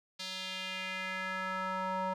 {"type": "tone with band-pass filter sweep", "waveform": "square", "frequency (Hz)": 187.4, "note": "F#3", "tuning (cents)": 22, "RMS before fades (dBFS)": -37, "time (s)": [0.19, 2.14], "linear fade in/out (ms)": 10, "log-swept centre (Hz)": [4200, 860], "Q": 2.3, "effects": []}